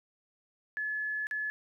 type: tone with dropouts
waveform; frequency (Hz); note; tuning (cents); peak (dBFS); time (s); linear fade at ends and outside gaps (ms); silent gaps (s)
sine; 1714; A6; -46; -31; 0.77-1.5; 0; 1.269-1.311
effects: 12-bit